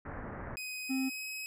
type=low-pass noise; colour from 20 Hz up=pink; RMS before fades=-42 dBFS; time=0.05-0.56 s; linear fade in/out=5 ms; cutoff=1900 Hz; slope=48 dB/octave
type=tone with pitch glide; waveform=sawtooth; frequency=2511 to 2546 Hz; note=D#7 to D#7; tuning=+15 to +39 cents; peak=-35 dBFS; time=0.57-1.46 s; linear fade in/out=0 ms; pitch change=+24 cents; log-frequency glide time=0.82-1.28 s
type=tone; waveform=triangle; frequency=264.2 Hz; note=C4; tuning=17 cents sharp; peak=-28 dBFS; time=0.89-1.1 s; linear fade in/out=20 ms
effects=none